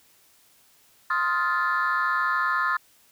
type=chord; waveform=sine; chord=F dominant seventh; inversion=second; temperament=just; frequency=1047.7 / 1257.2 / 1396.9 / 1746.1 Hz; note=C6 / Eb6 / F6 / A6; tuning=+2 / +18 / 0 / -14 cents; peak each=-26 dBFS; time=1.1-2.77 s; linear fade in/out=5 ms; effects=tanh soft clip ceiling -15 dBFS + white hiss -59 dBFS RMS until 3.11 s